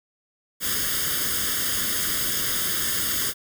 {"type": "noise with comb filter", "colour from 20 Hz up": "white", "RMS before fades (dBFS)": -25, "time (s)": [0.6, 3.34], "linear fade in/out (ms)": 50, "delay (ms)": 0.6, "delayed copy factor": 0.85, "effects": []}